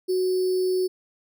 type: tone with sample-and-hold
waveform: sine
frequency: 370 Hz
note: F#4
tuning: in tune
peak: -20 dBFS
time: 0.08-0.88 s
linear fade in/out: 20 ms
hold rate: 4900 Hz
effects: none